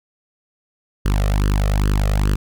sawtooth tone with flanger, 50.2 Hz, G1, 42 cents sharp, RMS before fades -17 dBFS, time 1.05-2.36 s, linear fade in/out 10 ms, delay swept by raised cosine 0.64 to 1.63 ms, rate 2.4 Hz, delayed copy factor +0.95, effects none

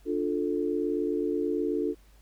sine chord, D minor, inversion none, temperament just, 293.7 / 352.4 / 440.5 Hz, D4 / F4 / A4, 0 / +16 / +2 cents, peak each -30 dBFS, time 0.05-1.95 s, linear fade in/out 50 ms, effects added 50 Hz sine -54 dBFS peak until 2.21 s + pink hiss -63 dBFS RMS until 2.21 s

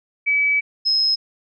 sine tone pair in turn, 2289 / 5139 Hz, D7 / E8, -45 / -45 cents, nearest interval octave + major second, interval 1400 cents, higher second, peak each -15 dBFS, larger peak neither, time 0.26-0.61 / 0.85-1.16 s, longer first, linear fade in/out 20 ms, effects none

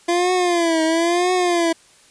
25% pulse tone with vibrato, 342 Hz, F4, 36 cents flat, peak -12 dBFS, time 0.08-1.73 s, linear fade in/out 10 ms, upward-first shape triangle, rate 1 Hz, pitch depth 130 cents each way, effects white hiss -51 dBFS RMS until 2.1 s + resampled to 22050 Hz

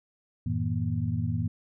sine tone cluster, 91.6 / 110.7 / 160.6 / 237.7 Hz, F#2 / A2 / E3 / A#3, -17 / +11 / -45 / +34 cents, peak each -32 / -29 / -32 / -34 dBFS, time 0.46-1.48 s, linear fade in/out 5 ms, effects none

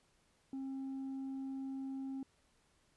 triangle tone with tanh clipping, 268.2 Hz, C4, 43 cents sharp, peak -40 dBFS, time 0.53-2.23 s, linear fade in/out 2 ms, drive 7 dB, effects pink hiss -73 dBFS RMS until 2.96 s + resampled to 24000 Hz

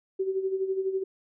sine tone with tremolo, 382.4 Hz, G4, 43 cents flat, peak -23 dBFS, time 0.19-1.04 s, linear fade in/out 10 ms, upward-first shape sine, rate 12 Hz, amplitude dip 65%, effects none

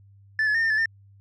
sine tone with pitch steps, 1752 / 1709 / 1824 / 1806 / 1730 / 1804 Hz, A6 / G#6 / A#6 / A6 / A6 / A6, -8 / +49 / -38 / +45 / -30 / +43 cents, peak -17 dBFS, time 0.39-0.858 s, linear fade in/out 2 ms, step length 78 ms, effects tanh soft clip ceiling -19 dBFS + added 99 Hz sine -50 dBFS peak until 1.2 s

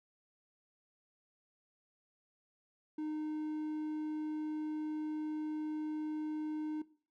triangle tone, 307.1 Hz, D#4, 23 cents flat, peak -34 dBFS, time 2.98-6.82 s, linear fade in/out 5 ms, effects noise-tail reverb RT60 0.4 s tail -17 dB re dry

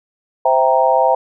sine chord, C dominant seventh, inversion none, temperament equal with one note detuned, 520.8 / 659.3 / 784 / 932.3 Hz, C5 / E5 / G5 / Bb5, -8 / 0 / 0 / 0 cents, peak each -16 dBFS, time 0.45-1.15 s, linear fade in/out 5 ms, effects none

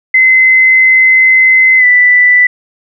sine tone with pitch glide, 2051 to 1981.1 Hz, C7 to B6, -35 to +5 cents, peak -3 dBFS, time 0.14-2.47 s, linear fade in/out 5 ms, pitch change -60 cents, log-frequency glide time 1.78-1.85 s, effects none

